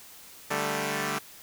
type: chord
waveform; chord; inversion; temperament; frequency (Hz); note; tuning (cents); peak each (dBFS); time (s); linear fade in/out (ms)
5% pulse; D suspended fourth; none; equal; 146.83 / 196 / 220; D3 / G3 / A3; 0 / 0 / 0; -21; 0.5-1.19; 10
effects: white hiss -49 dBFS RMS until 1.42 s